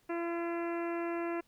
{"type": "harmonic tone", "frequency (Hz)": 339.9, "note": "F4", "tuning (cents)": -47, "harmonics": [1, 2, 3, 4, 5, 6, 7, 8], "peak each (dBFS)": [-34, -40, -44, -46, -48, -50, -51, -52], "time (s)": [0.09, 1.41], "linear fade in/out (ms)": 10, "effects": ["pink hiss -70 dBFS RMS until 1.47 s"]}